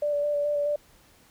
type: tone with vibrato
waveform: sine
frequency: 584 Hz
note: D5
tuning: 10 cents flat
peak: -23 dBFS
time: 0.02-0.76 s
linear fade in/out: 5 ms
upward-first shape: square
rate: 4.7 Hz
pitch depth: 14 cents each way
effects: pink hiss -58 dBFS RMS until 1.3 s